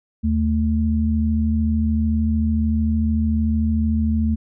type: tone pair together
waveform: sine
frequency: 78 / 220.6 Hz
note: D#2 / A3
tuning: +5 / +5 cents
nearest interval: octave + tritone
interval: 1800 cents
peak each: -19 dBFS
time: 0.23-4.36 s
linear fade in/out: 20 ms
effects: none